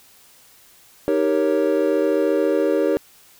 triangle chord, Eb dominant seventh, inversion none, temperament equal, 311.1 / 392 / 466.2 / 554.4 Hz, Eb4 / G4 / Bb4 / Db5, 0 / 0 / 0 / 0 cents, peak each -20 dBFS, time 1.08-2.97 s, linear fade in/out 0 ms, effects white hiss -51 dBFS RMS until 3.39 s

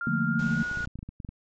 sine tone with pitch glide, 1396.9 to 1449.5 Hz, F6 to F#6, 0 to -36 cents, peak -29 dBFS, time 0.01-0.85 s, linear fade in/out 2 ms, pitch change +64 cents, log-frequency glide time 0.27-0.65 s
sine chord, Bb major seventh, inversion first, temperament equal, 146.83 / 174.61 / 220 / 233.1 Hz, D3 / F3 / A3 / Bb3, 0 / 0 / 0 / 0 cents, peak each -30 dBFS, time 0.07-0.63 s, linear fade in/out 2 ms
pink low-pass noise, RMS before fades -44 dBFS, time 0.39-0.86 s, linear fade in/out 2 ms, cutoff 7400 Hz, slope 96 dB/octave
clicks, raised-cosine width 5 ms, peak -26 dBFS, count 12, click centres 0.714 / 0.773 / 0.806 / 0.843 / 0.874 / 0.956 / 0.99 / 1.029 / 1.09 / 1.202 / 1.248 / 1.29 s
effects none

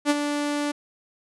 sawtooth tone with ADSR envelope, 292 Hz, D4, 10 cents flat, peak -12 dBFS, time 0.05-0.72 s, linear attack 51 ms, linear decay 32 ms, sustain -8 dB, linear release 11 ms, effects resampled to 24000 Hz

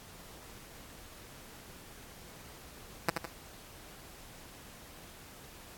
5% pulse tone with echo, 166.6 Hz, E3, 19 cents sharp, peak -13 dBFS, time 3.08-3.1 s, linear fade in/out 5 ms, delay 79 ms, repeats 2, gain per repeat -6 dB, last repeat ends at 3.258 s, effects pink hiss -52 dBFS RMS until 5.77 s + AAC 64 kbps

